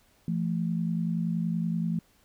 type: tone pair together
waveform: sine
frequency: 169.48 / 220 Hz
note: E3 / A3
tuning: +48 / 0 cents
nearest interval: perfect fourth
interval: 452 cents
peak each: -27 / -31 dBFS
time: 0.28-1.99 s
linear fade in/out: 2 ms
effects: pink hiss -64 dBFS RMS until 2.24 s